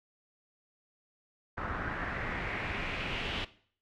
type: noise with low-pass filter sweep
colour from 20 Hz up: pink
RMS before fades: -36 dBFS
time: 1.57-3.45 s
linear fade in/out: 10 ms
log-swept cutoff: 1400 to 3100 Hz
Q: 3.2
effects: noise-tail reverb RT60 0.5 s tail -17 dB re dry